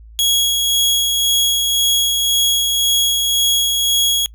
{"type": "tone with tremolo", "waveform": "sawtooth", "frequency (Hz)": 3322, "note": "G#7", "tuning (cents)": 0, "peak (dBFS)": -9, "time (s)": [0.19, 4.26], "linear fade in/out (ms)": 0, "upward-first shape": "sine", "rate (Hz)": 1.9, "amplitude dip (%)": 30, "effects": ["noise-tail reverb RT60 0.1 s tail -25 dB re dry", "added 55 Hz sine -37 dBFS peak until 4.34 s"]}